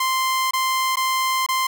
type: tone with dropouts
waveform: sawtooth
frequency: 1044 Hz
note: C6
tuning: 4 cents flat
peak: -15 dBFS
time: 0-1.67 s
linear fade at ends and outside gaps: 5 ms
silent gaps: 0.51-0.534 / 0.958-0.969 / 1.464-1.487 s
effects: none